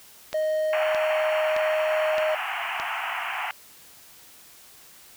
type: click train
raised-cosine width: 0.2 ms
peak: -15 dBFS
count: 5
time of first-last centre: 0.33-2.799 s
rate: 1.62 Hz
type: tone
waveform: triangle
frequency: 622.3 Hz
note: D#5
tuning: in tune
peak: -20 dBFS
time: 0.34-2.35 s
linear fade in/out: 5 ms
type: band-pass noise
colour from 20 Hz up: pink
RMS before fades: -30 dBFS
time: 0.73-3.51 s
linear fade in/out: 0 ms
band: 690 to 3000 Hz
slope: 96 dB/octave
effects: white hiss -50 dBFS RMS until 5.16 s